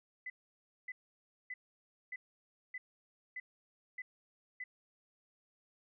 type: tone bursts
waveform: sine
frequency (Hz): 2007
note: B6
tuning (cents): +27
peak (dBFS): -40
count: 8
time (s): 0.26-4.64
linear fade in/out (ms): 5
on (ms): 40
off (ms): 580
effects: none